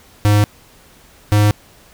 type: tone pair in turn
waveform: square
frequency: 103.83 / 104.36 Hz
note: G#2 / G#2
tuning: 0 / +9 cents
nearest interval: unison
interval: 9 cents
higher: second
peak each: -10 dBFS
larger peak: neither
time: 0.25-0.44 / 1.32-1.51 s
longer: neither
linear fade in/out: 0 ms
effects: pink hiss -47 dBFS RMS until 1.93 s